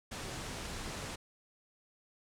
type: low-pass noise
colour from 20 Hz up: pink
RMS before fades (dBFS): -42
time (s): 0.11-1.16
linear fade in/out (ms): 10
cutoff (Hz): 9400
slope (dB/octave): 24
effects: none